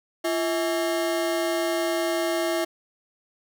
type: ring-modulated tone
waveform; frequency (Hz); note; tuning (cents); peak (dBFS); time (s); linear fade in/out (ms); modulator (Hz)
40% pulse; 493.9; B4; 0; -19; 0.24-2.65; 10; 152
effects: none